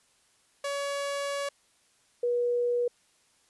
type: tone pair in turn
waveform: sawtooth / sine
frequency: 564 / 483.5 Hz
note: C#5 / B4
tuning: +30 / -37 cents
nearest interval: minor third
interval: 267 cents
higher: first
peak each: -26 / -24 dBFS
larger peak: second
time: 0.64-1.49 / 2.23-2.88 s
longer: first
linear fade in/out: 5 ms
effects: white hiss -66 dBFS RMS until 3.49 s + resampled to 24000 Hz